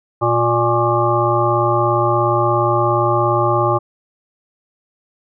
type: harmonic tone with a mistuned harmonic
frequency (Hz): 118.2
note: A#2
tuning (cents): +24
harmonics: 1 / 3 / 5 / 7 / 9 / 10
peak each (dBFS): -20 / -19 / -20 / -20 / -21 / -20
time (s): 0.21-3.79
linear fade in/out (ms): 20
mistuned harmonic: 9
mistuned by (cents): +34
effects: none